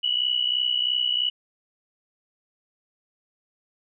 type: tone pair together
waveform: sine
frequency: 2913 / 2976 Hz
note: F#7 / F#7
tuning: -28 / +9 cents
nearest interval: unison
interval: 37 cents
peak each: -24 dBFS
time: 0.03-1.3 s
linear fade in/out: 10 ms
effects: none